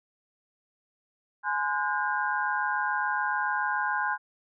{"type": "tone cluster", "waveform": "sine", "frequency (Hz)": [840, 1029, 1449, 1596], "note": ["G#5", "C6", "F#6", "G6"], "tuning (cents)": [19, -29, -37, 31], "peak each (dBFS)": -31, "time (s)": [1.43, 4.18], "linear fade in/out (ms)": 50, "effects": []}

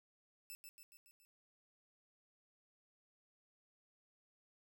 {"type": "tone with echo", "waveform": "5% pulse", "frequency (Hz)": 2637, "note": "E7", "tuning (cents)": 0, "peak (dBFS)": -39, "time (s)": [0.5, 0.55], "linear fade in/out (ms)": 0, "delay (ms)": 140, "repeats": 5, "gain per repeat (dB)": -4, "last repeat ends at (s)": 1.25, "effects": []}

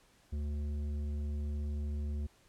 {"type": "tone with tanh clipping", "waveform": "sine", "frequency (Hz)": 73.42, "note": "D2", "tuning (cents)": 0, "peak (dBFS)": -35, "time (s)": [0.32, 2.27], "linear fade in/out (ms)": 10, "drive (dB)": 10, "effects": ["pink hiss -66 dBFS RMS until 2.48 s", "low-pass 11000 Hz 12 dB/octave"]}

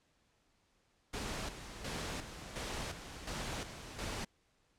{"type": "noise with tremolo", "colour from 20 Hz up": "pink", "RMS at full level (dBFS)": -40, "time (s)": [1.13, 4.25], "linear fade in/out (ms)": 10, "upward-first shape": "square", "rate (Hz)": 1.4, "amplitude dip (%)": 60, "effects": ["pink hiss -74 dBFS RMS until 4.78 s", "low-pass 8000 Hz 12 dB/octave"]}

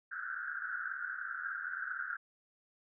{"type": "band-pass noise", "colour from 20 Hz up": "pink", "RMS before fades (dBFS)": -40, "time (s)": [0.11, 2.17], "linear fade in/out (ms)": 10, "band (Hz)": [1400, 1600], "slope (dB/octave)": 96, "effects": []}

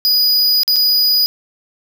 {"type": "tone with dropouts", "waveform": "square", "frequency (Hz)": 4934, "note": "D#8", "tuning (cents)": -15, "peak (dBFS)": -11, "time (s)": [0.05, 1.26], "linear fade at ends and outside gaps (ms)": 0, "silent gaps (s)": [[0.633, 0.678], [0.76, 0.765]], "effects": []}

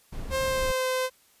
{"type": "noise", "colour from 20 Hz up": "brown", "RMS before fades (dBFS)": -34, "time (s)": [0.12, 0.72], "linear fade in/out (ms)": 10}
{"type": "tone with pitch glide", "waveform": "sawtooth", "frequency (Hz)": [530, 514.3], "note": ["C5", "C5"], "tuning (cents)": [22, -30], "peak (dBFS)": -21, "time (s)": [0.3, 1.1], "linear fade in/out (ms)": 50, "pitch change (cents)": -52, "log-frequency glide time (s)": [0.4, 0.87]}
{"effects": ["white hiss -61 dBFS RMS until 1.4 s", "resampled to 32000 Hz"]}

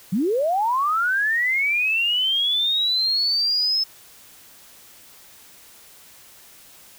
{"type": "linear sweep", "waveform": "sine", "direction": "up", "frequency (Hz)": [164.81, 5240], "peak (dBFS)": -18, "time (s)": [0.12, 3.84], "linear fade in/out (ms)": 10, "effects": ["white hiss -48 dBFS RMS until 6.98 s"]}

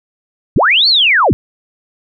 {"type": "linear two-way sweep", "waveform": "sine", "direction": "up then down", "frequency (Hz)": [45.65, 4524, 45.65], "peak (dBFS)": -7, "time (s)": [0.56, 1.33], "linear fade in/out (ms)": 0, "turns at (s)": 0.88, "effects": []}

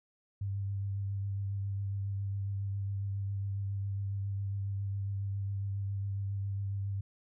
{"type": "tone with vibrato", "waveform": "sine", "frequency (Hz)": 99, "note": "G2", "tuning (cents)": 18, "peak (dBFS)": -32, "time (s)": [0.41, 7.01], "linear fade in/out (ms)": 5, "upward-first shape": "triangle", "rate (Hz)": 7.3, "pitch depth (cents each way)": 22, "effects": []}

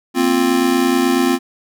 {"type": "chord", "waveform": "square", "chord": "Bb suspended second", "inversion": "none", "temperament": "just", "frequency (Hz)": [233.1, 262.2, 349.6], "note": ["Bb3", "C4", "F4"], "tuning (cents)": [0, 4, 2], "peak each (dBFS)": [-22, -16, -18], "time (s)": [0.14, 1.39], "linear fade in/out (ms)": 50, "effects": []}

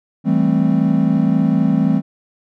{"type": "chord", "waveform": "triangle", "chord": "A minor seventh", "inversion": "second", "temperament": "equal", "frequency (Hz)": [164.81, 196, 220, 261.6], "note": ["E3", "G3", "A3", "C4"], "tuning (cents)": [0, 0, 0, 0], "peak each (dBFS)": -16, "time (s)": [0.24, 2.02], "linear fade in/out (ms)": 50, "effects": []}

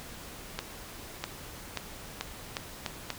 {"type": "accelerating click train", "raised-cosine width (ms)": 0.2, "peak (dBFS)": -14, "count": 7, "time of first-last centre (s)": [0.59, 3.103], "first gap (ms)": 650, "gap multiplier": 0.82, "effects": ["pink hiss -45 dBFS RMS until 3.18 s"]}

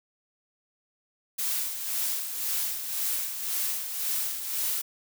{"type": "noise with tremolo", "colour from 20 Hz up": "blue", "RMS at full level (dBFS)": -28, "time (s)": [1.38, 4.82], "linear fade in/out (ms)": 10, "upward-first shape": "sine", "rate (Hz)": 1.9, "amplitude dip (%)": 55, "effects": []}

